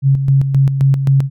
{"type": "tone with tremolo", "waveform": "sine", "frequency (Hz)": 136.6, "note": "C#3", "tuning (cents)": -25, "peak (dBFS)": -7, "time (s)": [0.02, 1.3], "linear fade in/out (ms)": 50, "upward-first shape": "square", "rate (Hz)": 3.8, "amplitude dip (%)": 55, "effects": []}